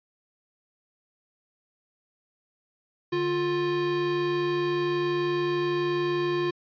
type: tone pair together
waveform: square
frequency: 147.8 / 351.9 Hz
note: D3 / F4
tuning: +11 / +13 cents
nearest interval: octave + minor third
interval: 1502 cents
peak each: -36 / -25 dBFS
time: 3.12-6.51 s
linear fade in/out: 10 ms
effects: resampled to 11025 Hz